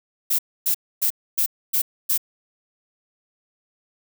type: noise bursts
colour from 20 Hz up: violet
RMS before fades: -20 dBFS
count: 6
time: 0.3-2.178 s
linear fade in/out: 10 ms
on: 88 ms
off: 270 ms
effects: none